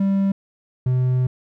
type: tone pair in turn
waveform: triangle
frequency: 195.8 / 127.18 Hz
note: G3 / C3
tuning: -2 / -49 cents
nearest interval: perfect fifth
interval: 747 cents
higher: first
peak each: -14 dBFS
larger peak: neither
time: 0-0.32 / 0.86-1.27 s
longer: second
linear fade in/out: 5 ms
effects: none